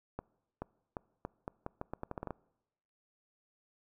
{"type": "accelerating click train", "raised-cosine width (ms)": 1, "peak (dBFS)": -24, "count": 14, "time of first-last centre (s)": [0.19, 2.307], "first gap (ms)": 430, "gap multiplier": 0.81, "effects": ["noise-tail reverb RT60 0.9 s tail -24 dB re dry"]}